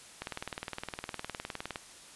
click train, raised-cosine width 0.3 ms, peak -20 dBFS, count 31, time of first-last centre 0.22-1.758 s, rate 19.5 Hz, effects white hiss -52 dBFS RMS until 2.15 s + resampled to 24000 Hz

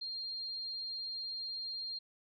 sine tone, 4204 Hz, C8, 7 cents sharp, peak -38 dBFS, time 0.01-1.99 s, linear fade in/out 10 ms, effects none

